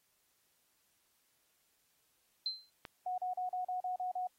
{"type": "tone with exponential decay", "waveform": "sine", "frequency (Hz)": 4101, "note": "C8", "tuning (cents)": -36, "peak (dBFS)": -30, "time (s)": [2.46, 2.7], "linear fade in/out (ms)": 1, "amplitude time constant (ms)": 51}
{"type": "click", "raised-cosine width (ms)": 0.3, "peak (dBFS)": -28, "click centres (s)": 2.852}
{"type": "tone bursts", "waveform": "sine", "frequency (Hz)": 732, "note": "F#5", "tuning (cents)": -19, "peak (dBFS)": -34, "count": 8, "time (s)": [3.06, 4.272], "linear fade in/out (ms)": 5, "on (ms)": 120, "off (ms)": 36}
{"effects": ["white hiss -75 dBFS RMS until 4.38 s", "AAC 48 kbps"]}